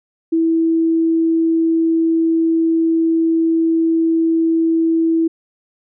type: tone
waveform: sine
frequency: 327.4 Hz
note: E4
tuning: 12 cents flat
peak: -12 dBFS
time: 0.32-5.28 s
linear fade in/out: 10 ms
effects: none